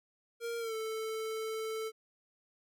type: tone with pitch glide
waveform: square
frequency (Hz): 466.2 to 441.1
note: A#4 to A4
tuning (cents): 0 to +4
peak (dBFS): -36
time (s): 0.4-1.92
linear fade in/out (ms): 50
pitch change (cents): -96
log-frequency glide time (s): 0.59-0.74
effects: none